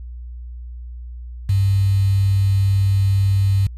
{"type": "tone with quantisation", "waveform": "sine", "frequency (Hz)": 98, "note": "G2", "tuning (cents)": 0, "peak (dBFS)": -13, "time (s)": [1.49, 3.67], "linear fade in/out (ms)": 5, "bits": 6, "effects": ["added 60 Hz sine -30 dBFS peak until 3.77 s", "resampled to 32000 Hz"]}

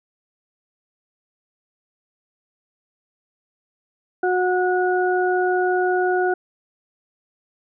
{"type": "harmonic tone", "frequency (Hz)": 365.1, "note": "F#4", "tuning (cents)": -23, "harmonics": [1, 2, 4], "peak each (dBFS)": [-19, -22, -25], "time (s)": [4.23, 6.34], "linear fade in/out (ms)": 5, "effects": []}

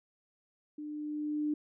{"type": "tone with level ramp", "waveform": "sine", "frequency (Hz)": 299.6, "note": "D4", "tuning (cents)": 35, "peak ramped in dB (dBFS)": [-39, -28], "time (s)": [0.78, 1.54], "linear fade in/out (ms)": 5, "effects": []}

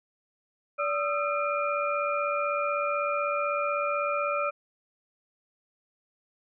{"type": "tone cluster", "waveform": "sine", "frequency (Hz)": [579, 1243, 1339, 2406], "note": ["D5", "D#6", "E6", "D7"], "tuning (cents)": [-25, -2, 27, 41], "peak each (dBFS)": [-29, -33, -30, -34], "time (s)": [0.78, 4.51], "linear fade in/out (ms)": 20, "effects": []}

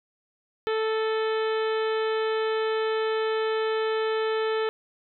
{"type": "harmonic tone with a mistuned harmonic", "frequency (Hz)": 440, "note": "A4", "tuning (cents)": 0, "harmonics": [1, 2, 3, 4, 5, 6, 7, 8, 9], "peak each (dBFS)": [-24, -35, -34, -36, -43, -43, -41, -44, -47], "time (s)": [0.67, 4.69], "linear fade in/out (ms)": 0, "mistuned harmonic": 6, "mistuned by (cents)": -57, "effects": []}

